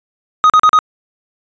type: tone bursts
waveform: triangle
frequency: 1251 Hz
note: D#6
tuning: 9 cents sharp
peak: -3 dBFS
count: 4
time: 0.44-0.789 s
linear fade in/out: 0 ms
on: 58 ms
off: 39 ms
effects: resampled to 16000 Hz